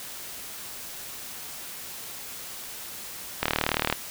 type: click train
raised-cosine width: 0.3 ms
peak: -6 dBFS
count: 20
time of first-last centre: 3.43-3.926 s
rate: 38.3 Hz
effects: white hiss -39 dBFS RMS until 4.1 s